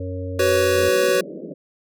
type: harmonic tone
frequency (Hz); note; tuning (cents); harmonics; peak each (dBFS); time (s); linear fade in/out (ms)
92; F#2; -9; 1 / 3 / 5 / 6; -27 / -33 / -34 / -34; 0-0.89; 5
type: chord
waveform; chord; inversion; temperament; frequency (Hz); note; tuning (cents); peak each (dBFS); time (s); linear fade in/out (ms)
square; F# suspended fourth; none; equal with one note detuned; 376.2 / 493.9 / 554.4; F#4 / B4 / C#5; +29 / 0 / 0; -21; 0.39-1.21; 5
type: band-pass noise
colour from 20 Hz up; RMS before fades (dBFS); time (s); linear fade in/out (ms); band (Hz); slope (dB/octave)
pink; -34; 0.75-1.54; 10; 160 to 600; 96
effects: none